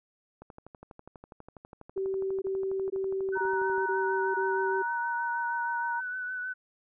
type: click train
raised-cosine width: 1 ms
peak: -32 dBFS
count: 42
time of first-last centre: 0.42-3.781 s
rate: 12.2 Hz
type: tone bursts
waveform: sine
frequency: 384.9 Hz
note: G4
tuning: 32 cents flat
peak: -28 dBFS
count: 6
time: 1.96-4.825 s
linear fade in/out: 10 ms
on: 460 ms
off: 21 ms
type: tone with vibrato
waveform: sine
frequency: 1496 Hz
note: F#6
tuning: 19 cents sharp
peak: -32 dBFS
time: 3.32-6.54 s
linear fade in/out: 20 ms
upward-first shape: triangle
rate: 6.4 Hz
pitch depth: 33 cents each way
type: tone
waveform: sine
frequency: 940 Hz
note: A#5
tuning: 14 cents sharp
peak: -30 dBFS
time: 3.35-6.01 s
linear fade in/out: 20 ms
effects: none